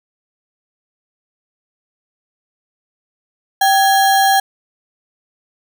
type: tone with sample-and-hold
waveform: sine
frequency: 780 Hz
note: G5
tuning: 9 cents flat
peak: -9 dBFS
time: 3.61-4.4 s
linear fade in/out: 5 ms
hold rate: 2450 Hz
effects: none

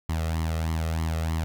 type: tone with flanger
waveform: sawtooth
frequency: 80.8 Hz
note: E2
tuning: 34 cents flat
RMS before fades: -27 dBFS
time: 0.09-1.44 s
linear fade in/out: 0 ms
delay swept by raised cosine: 0.96 to 1.59 ms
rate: 3.2 Hz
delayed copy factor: +0.7
effects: none

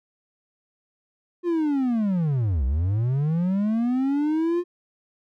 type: linear two-way sweep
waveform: triangle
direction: down then up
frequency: 356.8 to 60.9 to 356.8 Hz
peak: -18 dBFS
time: 1.43-4.64 s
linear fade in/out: 50 ms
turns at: 2.65 s
effects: none

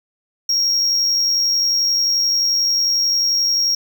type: tone with amplitude modulation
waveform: triangle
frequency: 5588 Hz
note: F8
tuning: in tune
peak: -12 dBFS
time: 0.49-3.75 s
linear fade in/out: 5 ms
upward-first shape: sine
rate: 91.3 Hz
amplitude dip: 30%
effects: none

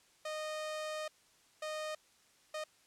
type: tone bursts at uneven times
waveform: sawtooth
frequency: 617 Hz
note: D#5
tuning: 15 cents flat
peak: -34 dBFS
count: 3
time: 0.25-1.08 / 1.62-1.95 / 2.54-2.64 s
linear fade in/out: 5 ms
effects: white hiss -67 dBFS RMS until 2.86 s + low-pass 9000 Hz 12 dB/octave

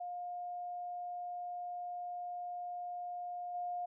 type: tone with level steps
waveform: sine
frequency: 710 Hz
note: F5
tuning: 28 cents sharp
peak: -39 / -36 dBFS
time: 0-3.86 s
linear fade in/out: 10 ms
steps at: 3.54 s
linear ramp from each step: 10 ms
effects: none

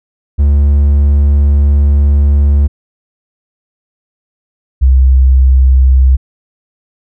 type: tone pair in turn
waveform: triangle / sine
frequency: 71.5 / 65.13 Hz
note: D2 / C2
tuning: -46 / -7 cents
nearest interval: major second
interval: 161 cents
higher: first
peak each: -3 dBFS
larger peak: neither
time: 0.38-2.68 / 4.81-6.17 s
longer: first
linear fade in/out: 20 ms
effects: none

